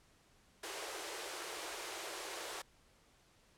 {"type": "high-pass noise", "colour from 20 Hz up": "pink", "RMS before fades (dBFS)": -44, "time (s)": [0.63, 2.62], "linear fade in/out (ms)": 5, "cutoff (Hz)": 330, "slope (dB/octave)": 96, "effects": ["pink hiss -68 dBFS RMS until 3.57 s", "low-pass 10000 Hz 12 dB/octave"]}